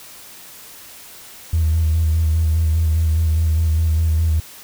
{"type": "tone with vibrato", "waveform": "triangle", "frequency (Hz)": 80.1, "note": "E2", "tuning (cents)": -49, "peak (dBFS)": -10, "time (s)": [1.53, 4.4], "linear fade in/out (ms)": 5, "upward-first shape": "square", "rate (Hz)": 4.9, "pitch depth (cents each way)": 33, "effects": ["tanh soft clip ceiling -11 dBFS", "white hiss -40 dBFS RMS until 4.63 s"]}